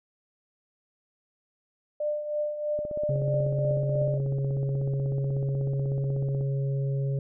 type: tone with tremolo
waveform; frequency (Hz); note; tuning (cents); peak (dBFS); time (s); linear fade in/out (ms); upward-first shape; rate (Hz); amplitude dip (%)
sine; 597; D5; +28; -24; 2-4.18; 5; triangle; 3.1; 65
type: click train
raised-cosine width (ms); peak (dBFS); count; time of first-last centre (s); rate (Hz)
2; -26; 60; 2.79-6.41; 16.3
type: harmonic tone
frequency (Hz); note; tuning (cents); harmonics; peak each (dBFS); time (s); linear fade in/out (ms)
137.2; C#3; -17; 1 / 3 / 4; -25 / -38 / -40; 3.09-7.19; 2
effects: none